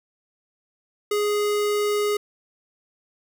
square tone, 415.3 Hz, G#4, in tune, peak -21 dBFS, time 1.11-2.17 s, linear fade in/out 5 ms, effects none

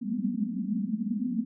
white band-pass noise, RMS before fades -30 dBFS, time 0.01-1.45 s, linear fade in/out 20 ms, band 190 to 250 Hz, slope 96 dB/octave, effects none

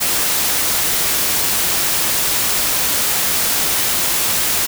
white noise, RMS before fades -17 dBFS, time 0-4.67 s, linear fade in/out 20 ms, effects none

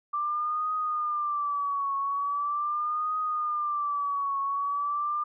sine tone with vibrato, 1174.7 Hz, D6, in tune, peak -26 dBFS, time 0.13-5.24 s, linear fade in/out 10 ms, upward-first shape triangle, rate 0.41 Hz, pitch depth 110 cents each way, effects none

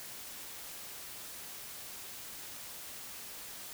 silence, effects white hiss -46 dBFS RMS until 3.73 s

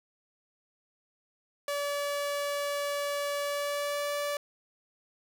sawtooth tone with pitch glide, 574 to 579.7 Hz, D5 to D5, -40 to -23 cents, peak -26 dBFS, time 1.68-4.37 s, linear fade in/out 2 ms, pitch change +17 cents, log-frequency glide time 3.42-4.13 s, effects none

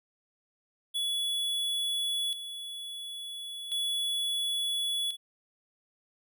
square tone with tremolo, 3400 Hz, G#7, 40 cents sharp, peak -29 dBFS, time 0.94-5.17 s, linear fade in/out 20 ms, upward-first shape square, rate 0.36 Hz, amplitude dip 65%, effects none

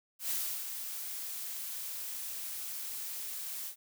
blue noise with ADSR envelope, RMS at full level -33 dBFS, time 0.19-3.76 s, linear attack 110 ms, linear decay 330 ms, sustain -7 dB, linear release 90 ms, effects none

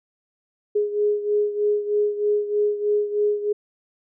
sine beating tone pair, 415.3 / 418.5 Hz, G#4 / G#4, 0 / +13 cents, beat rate 3.2 Hz, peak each -20 / -25 dBFS, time 0.75-3.53 s, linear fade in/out 10 ms, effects none

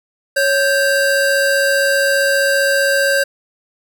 square tone pair together, 554.4 / 1568 Hz, C#5 / G6, 0 / 0 cents, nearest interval octave + tritone, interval 1800 cents, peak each -16 dBFS, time 0.36-3.24 s, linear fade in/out 10 ms, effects none

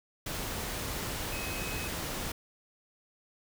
sine tone in noise, 2543 Hz, D#7, 37 cents sharp, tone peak -41 dBFS, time 1.32-1.88 s, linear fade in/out 5 ms, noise pink, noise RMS -36 dBFS, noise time 0.26-2.32 s, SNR -8 dB, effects none

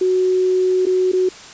sine tone with dropouts, 370 Hz, F#4, in tune, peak -13 dBFS, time 0.01-1.29 s, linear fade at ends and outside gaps 5 ms, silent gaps 0.856-0.866 / 1.118-1.132 s, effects white hiss -38 dBFS RMS until 1.53 s + resampled to 16000 Hz

